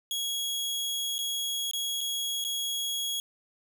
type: tone with dropouts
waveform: sawtooth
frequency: 3322 Hz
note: G#7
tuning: in tune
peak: -26 dBFS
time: 0.11-3.2 s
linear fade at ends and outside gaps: 1 ms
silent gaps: 1.182-1.189 / 1.712-1.734 / 2.008-2.012 / 2.441-2.448 s
effects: none